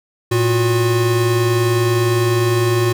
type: tone pair together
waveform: square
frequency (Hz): 113.71 / 361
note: A#2 / F#4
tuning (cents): -43 / -43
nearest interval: octave + minor sixth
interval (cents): 2000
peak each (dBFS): -17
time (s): 0.31-2.93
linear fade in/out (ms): 10
effects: none

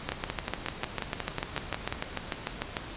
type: two click trains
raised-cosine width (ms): 0.3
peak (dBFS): -13 / -14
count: 19 / 11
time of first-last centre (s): 0.09-2.769 / 0.12-1.925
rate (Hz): 6.72 / 5.54
effects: pink hiss -41 dBFS RMS until 2.96 s + resampled to 8000 Hz

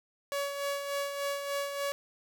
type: tone with tremolo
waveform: sawtooth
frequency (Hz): 564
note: C#5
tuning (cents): +30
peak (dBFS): -26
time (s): 0.32-1.92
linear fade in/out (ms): 0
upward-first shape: sine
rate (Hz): 3.4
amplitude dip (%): 50
effects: none

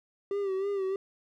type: tone with vibrato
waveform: triangle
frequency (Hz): 391.6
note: G4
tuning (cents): -2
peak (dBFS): -26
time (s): 0.31-0.96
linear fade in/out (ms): 2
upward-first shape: sine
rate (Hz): 3.2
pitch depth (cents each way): 60
effects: none

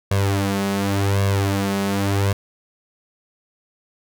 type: tone with flanger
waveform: sawtooth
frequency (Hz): 99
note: G2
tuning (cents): +18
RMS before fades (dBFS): -20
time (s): 0.11-2.33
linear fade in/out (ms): 5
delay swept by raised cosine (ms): 1.8 to 4.8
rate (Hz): 0.89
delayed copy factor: +0.8
effects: none

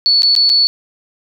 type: tone with dropouts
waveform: sine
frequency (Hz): 4435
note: C#8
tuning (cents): 0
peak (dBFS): -8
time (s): 0.06-0.67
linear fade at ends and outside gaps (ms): 0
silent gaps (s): 0.221-0.232 / 0.352-0.363 / 0.493-0.499
effects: none

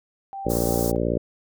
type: tone with tremolo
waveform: sine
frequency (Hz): 784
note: G5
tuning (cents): 0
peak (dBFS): -30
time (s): 0.33-0.96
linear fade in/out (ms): 0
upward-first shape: sine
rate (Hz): 3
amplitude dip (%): 50
type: harmonic tone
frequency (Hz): 58.27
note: A#1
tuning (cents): 0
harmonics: 1 / 2 / 3 / 4 / 5 / 6 / 7 / 8 / 9 / 10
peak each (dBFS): -30 / -30 / -30 / -30 / -30 / -30 / -30 / -30 / -30 / -30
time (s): 0.45-1.18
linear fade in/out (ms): 10
type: band-stop noise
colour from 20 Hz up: white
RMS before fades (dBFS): -31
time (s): 0.49-0.92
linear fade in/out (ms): 20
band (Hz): 1200 to 5100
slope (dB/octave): 24
effects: none

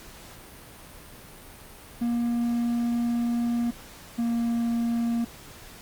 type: tone pair in turn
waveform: triangle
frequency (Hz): 236.8 / 233.8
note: A#3 / A#3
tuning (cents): +27 / +5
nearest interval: unison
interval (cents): 22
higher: first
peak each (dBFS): -21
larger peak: neither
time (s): 2.01-3.71 / 4.18-5.25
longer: first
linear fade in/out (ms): 10
effects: pink hiss -46 dBFS RMS until 5.81 s + Opus 48 kbps

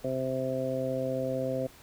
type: harmonic tone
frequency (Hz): 130.81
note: C3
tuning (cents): 0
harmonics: 1 / 2 / 3 / 4 / 5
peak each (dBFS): -37 / -35 / -39 / -31 / -36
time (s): 0.04-1.67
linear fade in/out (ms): 5
effects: pink hiss -54 dBFS RMS until 1.82 s

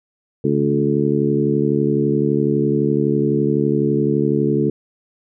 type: harmonic tone with a mistuned harmonic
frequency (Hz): 71.9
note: D2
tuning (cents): -36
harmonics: 2 / 3 / 4 / 5 / 6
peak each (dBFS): -21 / -21 / -21 / -21 / -21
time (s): 0.44-4.7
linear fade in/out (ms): 5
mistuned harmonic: 2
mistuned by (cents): -19
effects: none

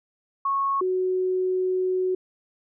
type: tone pair in turn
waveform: sine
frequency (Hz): 1100 / 370.3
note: C#6 / F#4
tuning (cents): -14 / +1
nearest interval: octave + perfect fifth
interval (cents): 1885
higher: first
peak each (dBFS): -21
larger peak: neither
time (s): 0.45-0.81 / 0.81-2.15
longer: second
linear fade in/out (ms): 5
effects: none

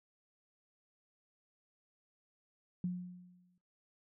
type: tone with exponential decay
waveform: sine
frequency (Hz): 179.4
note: F3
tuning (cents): +47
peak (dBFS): -31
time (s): 2.84-3.58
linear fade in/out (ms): 2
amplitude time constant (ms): 160
effects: noise-tail reverb RT60 0.2 s tail -21 dB re dry

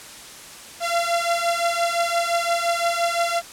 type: beating tone pair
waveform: sawtooth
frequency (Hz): 681 / 686.8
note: F5 / F5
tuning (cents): -44 / -29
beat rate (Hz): 5.8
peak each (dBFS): -19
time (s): 0.8-3.42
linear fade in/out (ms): 50
effects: white hiss -40 dBFS RMS until 3.52 s + low-pass 10000 Hz 12 dB/octave

